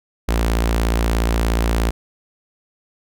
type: tone with notch filter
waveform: sawtooth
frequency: 56.9 Hz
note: A#1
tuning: 41 cents flat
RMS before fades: -18 dBFS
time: 0.28-1.91 s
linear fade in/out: 10 ms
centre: 130 Hz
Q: 1.5
effects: none